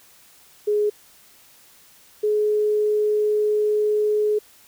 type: tone pair in turn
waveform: sine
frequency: 418 / 422.4 Hz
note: G#4 / G#4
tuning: +11 / +29 cents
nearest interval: unison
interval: 18 cents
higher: second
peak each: -17 dBFS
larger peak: neither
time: 0.67-0.9 / 2.23-4.39 s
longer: second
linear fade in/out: 10 ms
effects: white hiss -52 dBFS RMS until 4.67 s